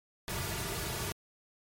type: noise with comb filter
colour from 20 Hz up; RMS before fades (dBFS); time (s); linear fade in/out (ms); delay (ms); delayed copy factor
pink; -36; 0.28-1.12; 0; 3.8; -0.9
effects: MP3 64 kbps